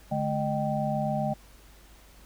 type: tone cluster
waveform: sine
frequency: 146.4 / 214 / 613 / 779 Hz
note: D3 / A3 / D#5 / G5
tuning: -5 / -48 / -26 / -11 cents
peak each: -31 dBFS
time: 0.11-1.34 s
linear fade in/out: 10 ms
effects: added 50 Hz sine -52 dBFS peak until 2.25 s + pink hiss -56 dBFS RMS until 2.25 s